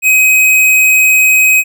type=tone; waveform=square; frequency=2527 Hz; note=D#7; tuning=26 cents sharp; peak=-6 dBFS; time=0.02-1.64 s; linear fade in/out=50 ms; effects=none